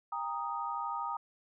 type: chord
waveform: sine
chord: Eb major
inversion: first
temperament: equal with one note detuned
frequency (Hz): 800 / 932.3 / 1244.5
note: G5 / Bb5 / Eb6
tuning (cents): +35 / 0 / 0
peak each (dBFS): -40 / -37 / -37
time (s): 0.12-1.17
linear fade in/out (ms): 5
effects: none